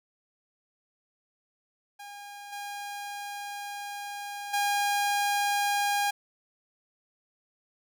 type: tone with level steps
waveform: sawtooth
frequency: 813 Hz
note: G#5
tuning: 37 cents flat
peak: -38 / -32 / -21 dBFS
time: 1.99-6.11 s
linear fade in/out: 10 ms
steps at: 2.52 / 4.53 s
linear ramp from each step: 10 ms
effects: none